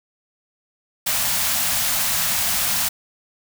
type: band-stop noise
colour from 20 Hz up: white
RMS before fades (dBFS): -21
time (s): 1.06-2.89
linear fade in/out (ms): 10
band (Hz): 250 to 570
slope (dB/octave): 48
effects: none